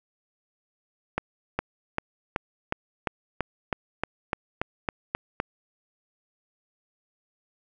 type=accelerating click train; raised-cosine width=0.5 ms; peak=-10 dBFS; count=14; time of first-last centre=1.18-5.401 s; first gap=410 ms; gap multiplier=0.96; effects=none